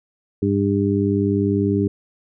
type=harmonic tone; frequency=100 Hz; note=G2; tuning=35 cents sharp; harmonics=1 / 2 / 3 / 4; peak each=-22 / -21 / -21 / -22 dBFS; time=0.42-1.88 s; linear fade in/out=5 ms; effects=none